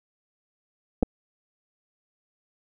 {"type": "clicks", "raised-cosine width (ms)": 2, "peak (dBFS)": -9, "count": 2, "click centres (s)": [1.027, 1.031], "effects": []}